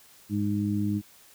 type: harmonic tone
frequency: 102.8 Hz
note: G#2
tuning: 17 cents flat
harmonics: 1 / 2 / 3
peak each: -30 / -27 / -30 dBFS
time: 0.29-1.02 s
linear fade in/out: 50 ms
effects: white hiss -55 dBFS RMS until 1.34 s